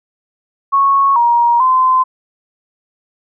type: tone with pitch steps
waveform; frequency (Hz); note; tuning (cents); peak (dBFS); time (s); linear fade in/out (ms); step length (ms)
sine; 1103 / 946 / 1031; C#6 / A#5 / C6; -9 / +25 / -26; -8; 0.72-2.04; 20; 440
effects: none